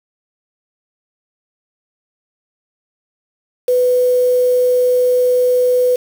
sine tone with quantisation, 497.8 Hz, B4, 14 cents sharp, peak -10 dBFS, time 3.68-5.96 s, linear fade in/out 5 ms, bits 5, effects none

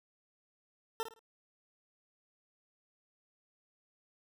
20% pulse tone with echo, 450 Hz, A4, 39 cents sharp, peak -28 dBFS, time 1-1.03 s, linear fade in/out 0 ms, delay 54 ms, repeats 3, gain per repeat -10 dB, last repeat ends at 1.192 s, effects none

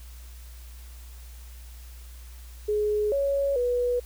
sine tone with pitch steps, 420.5 / 557 / 489.3 Hz, G#4 / C#5 / B4, +22 / +8 / -16 cents, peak -22 dBFS, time 2.68-4 s, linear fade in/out 10 ms, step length 440 ms, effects added 60 Hz sine -41 dBFS peak until 4.05 s + white hiss -53 dBFS RMS until 4.05 s

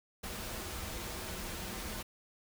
pink noise with comb filter, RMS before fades -41 dBFS, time 0.23-2.03 s, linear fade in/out 10 ms, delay 7.1 ms, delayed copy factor -0.5, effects none

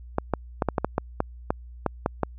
clicks, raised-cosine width 1 ms, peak -8 dBFS, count 12, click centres 0.184 / 0.337 / 0.622 / 0.687 / 0.782 / 0.846 / 0.981 / 1.204 / 1.505 / 1.863 / 2.061 / 2.233 s, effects added 60 Hz sine -40 dBFS peak until 2.38 s

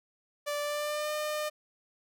sawtooth tone with pitch glide, 585 to 605.3 Hz, D5 to D#5, -7 to -48 cents, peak -27 dBFS, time 0.46-1.5 s, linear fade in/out 20 ms, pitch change +59 cents, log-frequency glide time 0.61-1.12 s, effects none

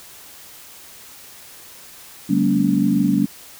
sine tone cluster, 141.3 / 191.7 / 216.6 / 238.9 / 283.9 Hz, C#3 / G3 / A3 / A#3 / C#4, +34 / -38 / -27 / +43 / +41 cents, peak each -27 / -19 / -23 / -21 / -19 dBFS, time 2.29-3.26 s, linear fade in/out 10 ms, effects white hiss -42 dBFS RMS until 3.59 s

